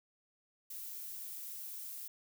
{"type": "noise", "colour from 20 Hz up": "violet", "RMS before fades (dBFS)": -45, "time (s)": [0.7, 2.08], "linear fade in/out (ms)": 5, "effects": []}